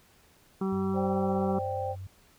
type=harmonic tone; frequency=192.1 Hz; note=G3; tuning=35 cents flat; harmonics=1 / 2 / 4 / 5 / 6 / 7; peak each=-28 / -32 / -42 / -45 / -42 / -45 dBFS; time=0.61-1.59 s; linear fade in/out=5 ms
type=tone with vibrato; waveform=sine; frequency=95 Hz; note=F#2; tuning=46 cents sharp; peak=-37 dBFS; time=0.72-2.07 s; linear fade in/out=5 ms; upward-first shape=square; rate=2.3 Hz; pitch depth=12 cents each way
type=chord; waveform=sine; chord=C suspended second; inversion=none; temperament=equal; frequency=523.3 / 587.3 / 784 Hz; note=C5 / D5 / G5; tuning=0 / 0 / 0 cents; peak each=-33 / -39 / -33 dBFS; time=0.93-1.96 s; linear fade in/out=50 ms
effects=pink hiss -61 dBFS RMS until 2.38 s